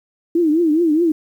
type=tone with vibrato; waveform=sine; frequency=322.4 Hz; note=E4; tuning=38 cents flat; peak=-12 dBFS; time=0.35-1.12 s; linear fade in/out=5 ms; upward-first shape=triangle; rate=4.8 Hz; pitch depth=170 cents each way; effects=8-bit